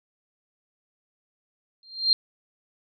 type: tone with exponential growth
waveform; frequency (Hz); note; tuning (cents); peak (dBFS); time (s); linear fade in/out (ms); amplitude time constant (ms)
sine; 4186; C8; 0; -13; 1.83-2.13; 1; 64
effects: none